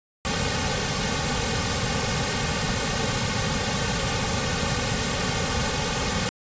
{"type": "noise with comb filter", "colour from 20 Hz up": "pink", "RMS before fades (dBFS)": -25, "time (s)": [0.25, 6.29], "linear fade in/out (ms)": 0, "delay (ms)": 3, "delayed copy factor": -0.85, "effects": ["resampled to 16000 Hz"]}